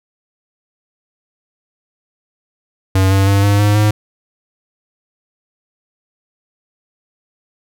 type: tone with pitch steps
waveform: square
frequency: 95.3 / 97.3 / 99.35 / 101.43 / 103.57 / 105.74 Hz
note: G2 / G2 / G2 / G#2 / G#2 / G#2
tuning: -48 / -12 / +24 / -40 / -4 / +32 cents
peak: -10 dBFS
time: 2.95-3.91 s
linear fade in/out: 5 ms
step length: 160 ms
effects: none